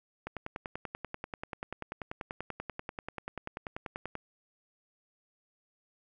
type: click train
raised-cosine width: 0.5 ms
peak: -22 dBFS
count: 41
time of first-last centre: 0.27-4.153 s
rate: 10.3 Hz
effects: none